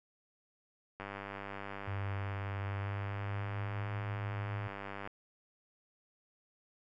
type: click train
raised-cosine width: 0.5 ms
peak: -27 dBFS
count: 406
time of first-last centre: 1-5.074 s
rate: 99.4 Hz
type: tone with pitch glide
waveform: sine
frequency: 98 to 106.25 Hz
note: G2 to G#2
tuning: 0 to +40 cents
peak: -36 dBFS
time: 1.87-4.68 s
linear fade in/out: 10 ms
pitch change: +140 cents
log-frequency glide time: 2.56-3.98 s
effects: none